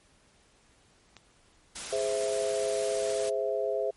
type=click; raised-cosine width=0.2 ms; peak=-30 dBFS; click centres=1.167 s
type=noise; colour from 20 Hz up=white; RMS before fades=-38 dBFS; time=1.75-3.3 s; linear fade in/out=10 ms
type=chord; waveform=sine; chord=Ab augmented; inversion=none; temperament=equal; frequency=415.3 / 523.3 / 659.3 Hz; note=Ab4 / C5 / E5; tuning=0 / 0 / 0 cents; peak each=-31 dBFS; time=1.92-3.91 s; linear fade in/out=10 ms
effects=pink hiss -63 dBFS RMS until 3.96 s + MP3 48 kbps